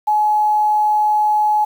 sine tone with quantisation, 847 Hz, G#5, 34 cents sharp, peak -12 dBFS, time 0.07-1.65 s, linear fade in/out 10 ms, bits 7, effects none

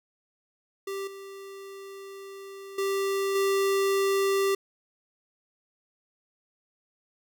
square tone with level steps, 392 Hz, G4, in tune, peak -32 / -41 / -26 / -23 dBFS, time 0.87-4.55 s, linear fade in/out 5 ms, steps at 1.07 / 2.78 / 3.35 s, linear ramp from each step 5 ms, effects none

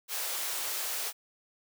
white high-pass noise, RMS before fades -34 dBFS, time 0.08-1.13 s, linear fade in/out 50 ms, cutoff 410 Hz, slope 24 dB/octave, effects none

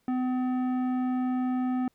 sine tone with tanh clipping, 253.6 Hz, B3, 46 cents sharp, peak -27 dBFS, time 0.08-1.88 s, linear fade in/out 2 ms, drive 12 dB, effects pink hiss -72 dBFS RMS until 1.94 s

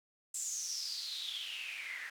white noise with band-pass filter sweep, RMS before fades -41 dBFS, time 0.34-2.1 s, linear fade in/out 5 ms, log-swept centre 7700 to 1800 Hz, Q 9, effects none

